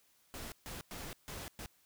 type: noise bursts at uneven times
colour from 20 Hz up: pink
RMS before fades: -45 dBFS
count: 5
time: 0.34-0.52 / 0.66-0.81 / 0.91-1.13 / 1.28-1.48 / 1.59-1.66 s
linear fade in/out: 0 ms
effects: white hiss -70 dBFS RMS until 1.85 s